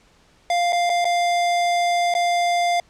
square tone with dropouts, 698.5 Hz, F5, in tune, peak -18 dBFS, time 0.5-2.8 s, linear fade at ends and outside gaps 2 ms, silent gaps 0.724-0.729 / 0.895-0.899 / 1.045-1.052 / 2.14-2.15 s, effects pink hiss -56 dBFS RMS until 2.89 s + low-pass 7000 Hz 12 dB/octave

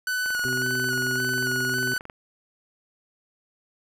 45% pulse tone with vibrato, 1480 Hz, F#6, in tune, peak -24 dBFS, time 0.07-1.98 s, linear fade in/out 2 ms, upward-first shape square, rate 1.8 Hz, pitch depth 22 cents each way
click train, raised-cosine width 0.5 ms, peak -24 dBFS, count 42, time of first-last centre 0.26-2.099 s, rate 22.3 Hz
harmonic tone, 127.4 Hz, C3, 46 cents flat, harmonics 1 / 2 / 3, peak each -33 / -33 / -33 dBFS, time 0.45-1.94 s, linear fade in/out 0 ms
effects 9-bit

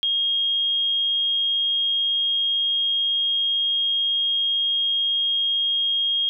sine tone, 3251 Hz, G#7, 38 cents flat, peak -19 dBFS, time 0.03-6.29 s, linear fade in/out 0 ms, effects none

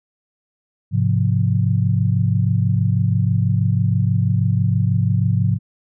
sine chord, F minor, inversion first, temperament just, 104.77 / 130.96 / 174.61 Hz, Ab2 / C3 / F3, +16 / +2 / 0 cents, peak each -17 / -19 / -21 dBFS, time 0.91-5.59 s, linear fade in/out 50 ms, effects none

